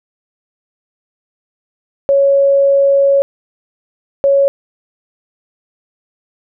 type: tone bursts at uneven times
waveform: sine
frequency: 555 Hz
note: C#5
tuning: 2 cents sharp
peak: -7 dBFS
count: 2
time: 2.09-3.22 / 4.24-4.48 s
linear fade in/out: 0 ms
effects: none